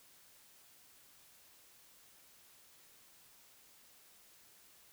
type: silence
effects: white hiss -63 dBFS RMS until 4.92 s